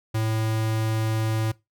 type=tone; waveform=square; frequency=110.5 Hz; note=A2; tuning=8 cents sharp; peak=-23 dBFS; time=0.14-1.52 s; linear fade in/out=10 ms; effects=noise-tail reverb RT60 0.2 s tail -20 dB re dry